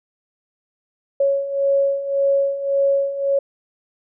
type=beating tone pair; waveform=sine; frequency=553 / 554.8 Hz; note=C#5 / C#5; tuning=-4 / +1 cents; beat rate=1.8 Hz; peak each=-22 / -17 dBFS; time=1.2-3.39 s; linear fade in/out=5 ms; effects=none